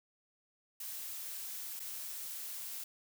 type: noise with dropouts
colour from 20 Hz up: blue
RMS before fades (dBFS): -43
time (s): 0.8-2.84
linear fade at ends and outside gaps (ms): 5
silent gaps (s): 1.795-1.8
effects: none